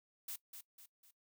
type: noise with echo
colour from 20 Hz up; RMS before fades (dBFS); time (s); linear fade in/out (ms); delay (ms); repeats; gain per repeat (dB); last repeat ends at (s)
blue; -44; 0.28-0.36; 5; 250; 3; -7; 1.11
effects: noise-tail reverb RT60 0.1 s tail -19 dB re dry